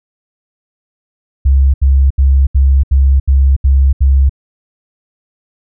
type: tone bursts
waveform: sine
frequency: 67.7 Hz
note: C#2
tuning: 40 cents flat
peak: -5 dBFS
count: 8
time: 1.45-4.295 s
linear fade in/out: 10 ms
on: 290 ms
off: 75 ms
effects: none